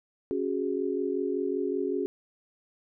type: chord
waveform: sine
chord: C# suspended fourth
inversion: none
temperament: equal with one note detuned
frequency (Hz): 276.4 / 370 / 415.3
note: C#4 / F#4 / G#4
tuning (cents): -5 / 0 / 0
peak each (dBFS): -32 / -30 / -31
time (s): 0.31-2.06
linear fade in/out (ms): 0
effects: none